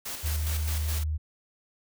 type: noise with tremolo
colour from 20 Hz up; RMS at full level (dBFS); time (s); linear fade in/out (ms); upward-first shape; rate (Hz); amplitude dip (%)
white; -35; 0.05-1.04; 10; square; 4.8; 45
type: tone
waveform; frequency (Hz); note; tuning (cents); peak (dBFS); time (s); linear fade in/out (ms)
sine; 77; D#2; -17; -26; 0.23-1.18; 20
effects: none